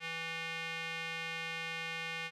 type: tone with band-pass filter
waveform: square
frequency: 164.3 Hz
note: E3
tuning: 5 cents flat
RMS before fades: -40 dBFS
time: 0-2.31 s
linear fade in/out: 50 ms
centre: 2400 Hz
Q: 2.5
effects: none